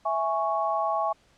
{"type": "chord", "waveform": "sine", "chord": "C# minor", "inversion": "first", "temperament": "equal", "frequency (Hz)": [659.3, 830.6, 1108.7], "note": ["E5", "G#5", "C#6"], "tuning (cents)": [0, 0, 0], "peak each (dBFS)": -28, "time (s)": [0.05, 1.13], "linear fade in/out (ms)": 10, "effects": ["pink hiss -62 dBFS RMS until 1.37 s", "low-pass 7000 Hz 12 dB/octave"]}